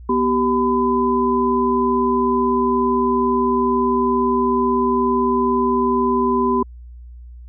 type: tone cluster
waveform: sine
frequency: 244.9 / 387.1 / 1008 Hz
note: B3 / G4 / B5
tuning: -14 / -22 / +35 cents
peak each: -19 dBFS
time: 0.09-6.63 s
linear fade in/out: 5 ms
effects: added 60 Hz sine -35 dBFS peak until 7.48 s